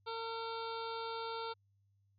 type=harmonic tone; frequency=455.2 Hz; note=A#4; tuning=41 cents flat; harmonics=1 / 2 / 3 / 5 / 6 / 7 / 8 / 9 / 10; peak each=-43 / -43 / -45 / -56 / -58 / -58 / -51 / -55 / -54 dBFS; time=0.06-1.54 s; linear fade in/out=20 ms; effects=added 99 Hz sine -70 dBFS peak until 2.18 s